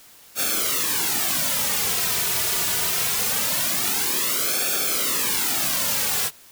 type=noise with flanger; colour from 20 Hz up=white; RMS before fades=-23 dBFS; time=0.35-6.31 s; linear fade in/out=50 ms; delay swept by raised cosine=1 to 3.8 ms; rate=0.23 Hz; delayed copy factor=-0.9; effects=white hiss -49 dBFS RMS until 6.51 s